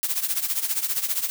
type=noise with tremolo; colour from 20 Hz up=blue; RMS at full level=-22 dBFS; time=0.03-1.3 s; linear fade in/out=0 ms; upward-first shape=triangle; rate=15 Hz; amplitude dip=85%; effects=none